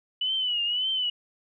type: tone with vibrato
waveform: sine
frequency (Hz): 2960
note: F#7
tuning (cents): 0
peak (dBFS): -24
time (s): 0.21-1.1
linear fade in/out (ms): 5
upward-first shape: triangle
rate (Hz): 1.8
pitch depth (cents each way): 100
effects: none